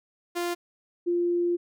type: tone pair in turn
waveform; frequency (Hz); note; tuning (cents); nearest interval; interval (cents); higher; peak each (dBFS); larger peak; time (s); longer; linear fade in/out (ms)
sawtooth / sine; 348.2 / 348.2; F4 / F4; -5 / -5; unison; 0; neither; -23 / -22; second; 0.35-0.55 / 1.06-1.57; second; 20
effects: none